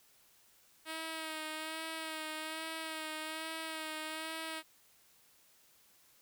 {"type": "tone with vibrato", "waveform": "5% pulse", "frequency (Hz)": 316.7, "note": "D#4", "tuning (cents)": 31, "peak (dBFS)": -28, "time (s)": [0.85, 4.63], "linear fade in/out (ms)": 50, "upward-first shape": "sine", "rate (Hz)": 1.2, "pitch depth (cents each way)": 30, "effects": ["white hiss -66 dBFS RMS until 6.21 s"]}